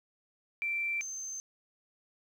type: tone pair in turn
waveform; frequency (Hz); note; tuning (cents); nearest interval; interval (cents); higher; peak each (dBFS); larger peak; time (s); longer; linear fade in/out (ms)
sine; 2346 / 6263; D7 / G8; -2 / -2; octave + perfect fourth; 1700; second; -30 / -37; first; 0.62-1.01 / 1.01-1.4; neither; 0
effects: 10-bit